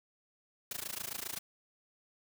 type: noise with amplitude modulation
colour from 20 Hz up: white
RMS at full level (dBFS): -37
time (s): 0.71-1.39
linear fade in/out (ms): 2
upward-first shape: sine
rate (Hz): 27.5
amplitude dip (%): 95
effects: none